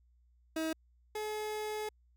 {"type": "tone pair in turn", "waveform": "30% pulse", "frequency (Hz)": [319.5, 426.5], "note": ["D#4", "G#4"], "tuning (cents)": [46, 46], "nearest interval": "perfect fourth", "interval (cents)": 500, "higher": "second", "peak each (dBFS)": [-30, -33], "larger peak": "first", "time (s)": [[0.56, 0.73], [1.15, 1.89]], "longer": "second", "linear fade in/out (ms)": 5, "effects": ["added 60 Hz sine -64 dBFS peak until 2.16 s"]}